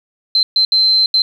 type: tone bursts at uneven times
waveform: sine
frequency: 4100 Hz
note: C8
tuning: 36 cents flat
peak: -9 dBFS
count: 4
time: 0.35-0.43 / 0.56-0.65 / 0.72-1.06 / 1.14-1.22 s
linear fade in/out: 2 ms
effects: 7-bit